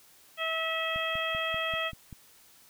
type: harmonic tone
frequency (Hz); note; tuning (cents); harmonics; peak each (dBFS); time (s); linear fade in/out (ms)
648; E5; -30; 1 / 2 / 3 / 4 / 5; -35 / -35 / -35 / -35 / -35; 0.37-1.92; 50
type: click train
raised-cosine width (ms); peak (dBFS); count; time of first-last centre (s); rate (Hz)
5; -31; 7; 0.96-2.127; 5.14
effects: white hiss -58 dBFS RMS until 2.69 s